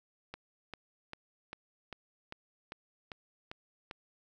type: click train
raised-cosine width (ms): 0.3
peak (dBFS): -26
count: 10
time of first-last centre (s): 0.34-3.911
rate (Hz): 2.52
effects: none